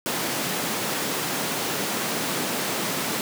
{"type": "high-pass noise", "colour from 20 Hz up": "pink", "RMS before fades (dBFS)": -27, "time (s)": [0.06, 3.21], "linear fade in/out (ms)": 0, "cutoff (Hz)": 160, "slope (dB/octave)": 24, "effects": []}